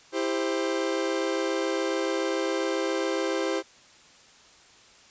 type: chord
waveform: 40% pulse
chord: C major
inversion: first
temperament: equal with one note detuned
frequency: 329.6 / 396.8 / 523.3 Hz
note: E4 / G4 / C5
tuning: 0 / +21 / 0 cents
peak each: -29 dBFS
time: 0.12-3.63 s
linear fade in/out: 50 ms
effects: white hiss -54 dBFS RMS until 5.1 s + resampled to 16000 Hz